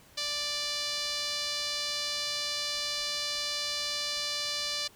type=tone with band-pass filter; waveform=sawtooth; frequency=587.3 Hz; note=D5; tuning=in tune; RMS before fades=-33 dBFS; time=0.17-4.88 s; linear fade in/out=10 ms; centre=4500 Hz; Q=2.6; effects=pink hiss -57 dBFS RMS until 4.95 s